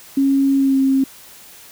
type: tone with pitch glide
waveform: sine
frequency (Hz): 273.7 to 268.4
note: C#4 to C4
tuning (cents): -22 to +44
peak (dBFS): -12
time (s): 0.17-1.04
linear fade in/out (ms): 5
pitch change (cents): -34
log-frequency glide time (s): 0.56-0.78
effects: white hiss -42 dBFS RMS until 1.71 s